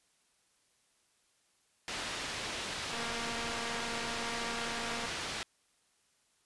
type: low-pass noise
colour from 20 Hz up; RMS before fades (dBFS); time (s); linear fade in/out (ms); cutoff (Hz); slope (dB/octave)
white; -39; 1.88-5.43; 0; 4200; 12
type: click train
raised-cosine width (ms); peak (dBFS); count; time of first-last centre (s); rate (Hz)
0.5; -27; 497; 2.93-5.059; 233
effects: white hiss -72 dBFS RMS until 6.45 s + resampled to 24000 Hz